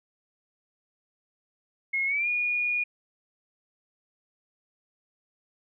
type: tone with pitch glide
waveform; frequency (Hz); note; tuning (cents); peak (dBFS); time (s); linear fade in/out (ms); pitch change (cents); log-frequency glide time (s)
sine; 2164 to 2443; C#7 to D#7; -42 to -32; -24; 1.93-2.84; 10; +210; 2.06-2.28
effects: none

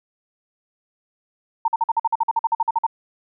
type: tone bursts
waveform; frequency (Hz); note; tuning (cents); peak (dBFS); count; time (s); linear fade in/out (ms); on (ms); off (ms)
sine; 912; A#5; -38; -15; 16; 1.65-2.866; 5; 31; 48
effects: none

